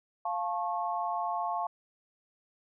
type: chord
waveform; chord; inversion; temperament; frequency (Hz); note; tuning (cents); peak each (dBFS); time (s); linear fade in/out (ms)
sine; F augmented; none; just; 698.5 / 873.1 / 1091.3; F5 / A5 / C#6; 0 / -14 / -27; -33 / -34 / -35; 0.25-1.67; 5
effects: none